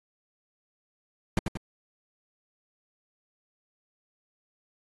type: noise with echo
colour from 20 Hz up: brown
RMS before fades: -23 dBFS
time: 1.37-1.39 s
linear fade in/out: 2 ms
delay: 91 ms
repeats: 2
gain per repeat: -5 dB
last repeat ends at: 1.572 s
effects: AAC 32 kbps